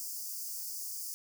white high-pass noise, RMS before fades -40 dBFS, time 0-1.14 s, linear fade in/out 0 ms, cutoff 4700 Hz, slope 96 dB/octave, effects none

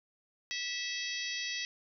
harmonic tone with a mistuned harmonic, 653 Hz, E5, 17 cents flat, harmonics 3 / 4 / 5 / 6 / 7 / 8 / 9, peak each -40 / -41 / -42 / -43 / -43 / -44 / -45 dBFS, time 0.51-1.65 s, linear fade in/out 0 ms, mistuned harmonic 6, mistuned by -41 cents, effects none

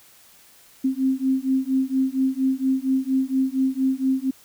sine beating tone pair, 262.1 / 266.4 Hz, C4 / C4, +3 / +31 cents, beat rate 4.3 Hz, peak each -22 dBFS, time 0.84-4.31 s, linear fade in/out 10 ms, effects white hiss -52 dBFS RMS until 4.44 s

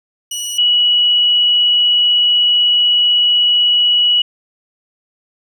20% pulse / sine tone pair in turn, 2929 / 2929 Hz, F#7 / F#7, -18 / -18 cents, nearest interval unison, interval 0 cents, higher neither, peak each -15 / -9 dBFS, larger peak second, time 0.31-0.58 / 0.58-4.22 s, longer second, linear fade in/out 5 ms, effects none

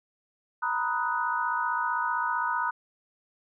sine chord, B major seventh, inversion third, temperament equal with one note detuned, 932.3 / 987.8 / 1253.2 / 1480 Hz, A#5 / B5 / D#6 / F#6, 0 / 0 / +12 / 0 cents, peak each -31 dBFS, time 0.62-2.71 s, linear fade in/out 10 ms, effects none

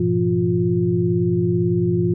sine tone cluster, 101.9 / 119.9 / 171.6 / 353.3 Hz, G#2 / A#2 / F3 / F4, -32 / +49 / -30 / +20 cents, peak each -24 / -23 / -20 / -20 dBFS, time 0-2.14 s, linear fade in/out 5 ms, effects none

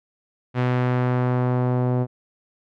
sawtooth tone with low-pass filter sweep, 125 Hz, B2, 21 cents sharp, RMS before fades -21 dBFS, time 0.54-2.07 s, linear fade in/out 50 ms, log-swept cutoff 2400 to 680 Hz, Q 0.94, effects none

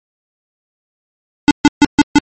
square tone bursts, 292.1 Hz, D4, 9 cents flat, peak -4 dBFS, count 5, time 1.48-2.185 s, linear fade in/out 0 ms, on 29 ms, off 140 ms, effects MP3 32 kbps

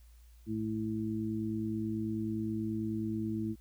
harmonic tone, 109.3 Hz, A2, 11 cents flat, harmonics 1 / 2 / 3, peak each -39 / -35 / -36 dBFS, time 0.46-3.56 s, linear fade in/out 50 ms, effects added 58 Hz sine -54 dBFS peak until 3.6 s + white hiss -69 dBFS RMS until 3.6 s

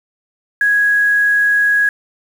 sine tone with quantisation, 1661.2 Hz, G#6, in tune, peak -10 dBFS, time 0.61-1.89 s, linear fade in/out 2 ms, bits 6, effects none

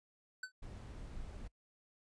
square tone with exponential decay, 1514 Hz, F#6, 39 cents sharp, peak -38 dBFS, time 0.43-0.52 s, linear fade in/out 5 ms, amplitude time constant 19 ms
brown noise, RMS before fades -47 dBFS, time 0.62-1.48 s, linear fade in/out 10 ms
effects noise-tail reverb RT60 0.1 s tail -23 dB re dry + resampled to 22050 Hz

